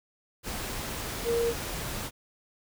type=tone in noise; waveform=sine; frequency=467.4 Hz; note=A#4; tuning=5 cents sharp; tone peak=-24 dBFS; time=1.24-1.54 s; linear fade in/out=50 ms; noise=pink; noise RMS=-35 dBFS; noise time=0.43-2.11 s; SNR=+8 dB; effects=none